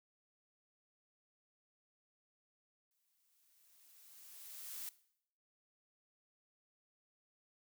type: noise with exponential growth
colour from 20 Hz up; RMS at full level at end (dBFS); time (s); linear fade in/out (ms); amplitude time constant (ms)
blue; -44; 2.91-4.89; 1; 430
effects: noise-tail reverb RT60 0.7 s tail -19 dB re dry